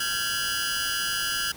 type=tone cluster; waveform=sawtooth; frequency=1380 / 1571 / 1677 / 2948 / 4905 Hz; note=F6 / G6 / G#6 / F#7 / D#8; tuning=-21 / +3 / +16 / -7 / -26 cents; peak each=-29 dBFS; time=0-1.52 s; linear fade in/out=5 ms; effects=pink hiss -45 dBFS RMS until 1.56 s